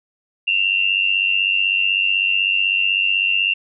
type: tone pair together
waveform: sine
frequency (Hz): 2698 / 2794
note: E7 / F7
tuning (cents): +40 / 0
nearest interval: minor second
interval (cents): 60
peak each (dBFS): -18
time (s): 0.47-3.54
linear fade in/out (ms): 10
effects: none